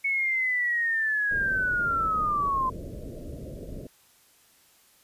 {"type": "linear sweep", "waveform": "sine", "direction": "down", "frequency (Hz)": [2217, 1025], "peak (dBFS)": -23, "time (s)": [0.04, 2.7], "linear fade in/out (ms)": 10}
{"type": "low-pass noise", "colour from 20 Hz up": "pink", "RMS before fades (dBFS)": -38, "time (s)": [1.31, 3.87], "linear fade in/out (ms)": 5, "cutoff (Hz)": 640, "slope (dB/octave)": 96}
{"effects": ["white hiss -60 dBFS RMS until 5.03 s", "resampled to 32000 Hz"]}